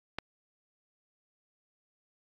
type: click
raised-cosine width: 0.3 ms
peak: -17 dBFS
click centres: 0.186 s
effects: AAC 64 kbps